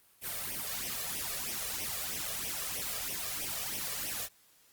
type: noise with flanger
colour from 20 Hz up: white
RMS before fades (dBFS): -37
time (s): 0.21-4.29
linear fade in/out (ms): 50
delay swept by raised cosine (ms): 0.34 to 1.74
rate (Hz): 3.1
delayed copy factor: +0.75
effects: white hiss -64 dBFS RMS until 4.72 s + Opus 32 kbps